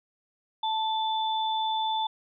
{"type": "tone pair together", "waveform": "sine", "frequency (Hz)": [880, 3516], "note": ["A5", "A7"], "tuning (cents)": [0, -2], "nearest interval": "2 octaves", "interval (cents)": 2398, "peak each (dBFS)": [-26, -32], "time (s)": [0.63, 2.07], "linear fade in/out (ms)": 5, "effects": []}